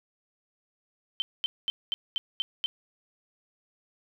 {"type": "tone bursts", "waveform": "sine", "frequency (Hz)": 3096, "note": "G7", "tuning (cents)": -22, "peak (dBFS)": -25, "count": 7, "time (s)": [1.2, 2.66], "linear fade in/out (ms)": 0, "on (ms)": 20, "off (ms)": 220, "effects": []}